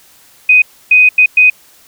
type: tone bursts at uneven times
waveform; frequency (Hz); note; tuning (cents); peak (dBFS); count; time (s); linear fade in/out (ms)
sine; 2500; D#7; +8; -3; 4; 0.49-0.62 / 0.91-1.09 / 1.18-1.26 / 1.37-1.5; 5
effects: white hiss -45 dBFS RMS until 1.87 s